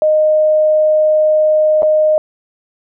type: tone with dropouts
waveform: sine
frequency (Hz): 617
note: D#5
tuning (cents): -15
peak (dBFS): -8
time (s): 0.02-2.18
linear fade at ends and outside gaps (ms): 1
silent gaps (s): 1.822-1.83
effects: none